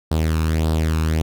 sawtooth tone with flanger, 79.4 Hz, D#2, 36 cents sharp, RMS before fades -19 dBFS, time 0.11-1.22 s, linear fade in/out 5 ms, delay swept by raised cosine 0.22 to 0.78 ms, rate 1.7 Hz, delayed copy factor +0.65, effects none

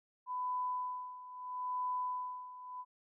sine tone with tremolo, 1000 Hz, B5, 21 cents sharp, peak -33 dBFS, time 0.26-2.85 s, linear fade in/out 50 ms, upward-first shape sine, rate 0.76 Hz, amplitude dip 80%, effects none

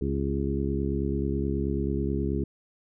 harmonic tone with a mistuned harmonic, 69.3 Hz, C#2, in tune, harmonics 1 / 2 / 3 / 4 / 5 / 6, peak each -30 / -32 / -32 / -33 / -33 / -34 dBFS, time 0.01-2.44 s, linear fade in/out 5 ms, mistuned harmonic 6, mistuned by -20 cents, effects none

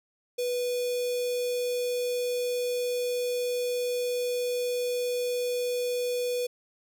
square tone with notch filter, 491.6 Hz, B4, 8 cents flat, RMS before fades -29 dBFS, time 0.38-6.47 s, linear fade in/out 10 ms, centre 1500 Hz, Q 1, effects none

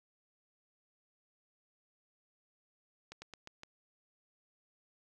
slowing click train, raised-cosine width 0.2 ms, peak -30 dBFS, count 5, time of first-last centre 3.12-3.634 s, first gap 100 ms, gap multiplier 1.17, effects none

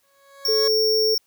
20% pulse tone with exponential growth, 554.4 Hz, C#5, in tune, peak -21 dBFS, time 0.03-0.68 s, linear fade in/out 5 ms, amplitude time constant 140 ms
square tone, 5500 Hz, F8, 27 cents flat, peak -20 dBFS, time 0.45-1.18 s, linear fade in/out 2 ms
sine tone with vibrato, 435.9 Hz, A4, 16 cents flat, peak -19 dBFS, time 0.48-1.15 s, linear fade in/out 10 ms, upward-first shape sine, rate 6.7 Hz, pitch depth 8 cents each way
effects white hiss -66 dBFS RMS until 1.26 s

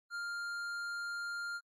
triangle tone with tanh clipping, 1400 Hz, F6, 4 cents sharp, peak -39 dBFS, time 0.1-1.61 s, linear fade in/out 50 ms, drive 15 dB, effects AAC 64 kbps

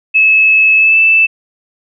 sine tone with pitch glide, 2595 to 2640 Hz, E7 to E7, -28 to +2 cents, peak -5 dBFS, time 0.14-1.27 s, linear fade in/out 20 ms, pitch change +30 cents, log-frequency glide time 0.77-0.98 s, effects none

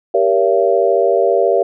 sine chord, G diminished seventh, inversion none, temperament just, 392 / 470.4 / 564.5 / 677.4 Hz, G4 / Bb4 / Db5 / Fb5, 0 / +16 / +31 / +47 cents, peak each -16 dBFS, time 0.14-1.63 s, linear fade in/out 5 ms, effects none

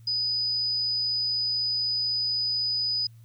sine tone, 4978 Hz, D#8, in tune, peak -24 dBFS, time 0.07-3.07 s, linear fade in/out 5 ms, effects added 114 Hz sine -47 dBFS peak until 3.24 s + white hiss -67 dBFS RMS until 3.24 s

